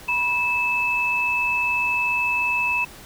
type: tone pair together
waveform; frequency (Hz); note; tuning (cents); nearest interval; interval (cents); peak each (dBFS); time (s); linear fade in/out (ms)
sine; 973 / 2617; B5 / E7; -26 / -13; octave + perfect fourth; 1713; -26 / -20; 0.08-2.85; 10
effects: pink hiss -43 dBFS RMS until 3.05 s